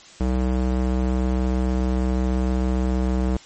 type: tone with band-pass filter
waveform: square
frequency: 63.2 Hz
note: B1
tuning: 41 cents sharp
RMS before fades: -21 dBFS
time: 0.2-3.37 s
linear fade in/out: 5 ms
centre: 240 Hz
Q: 0.5
effects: white hiss -46 dBFS RMS until 3.45 s + MP3 32 kbps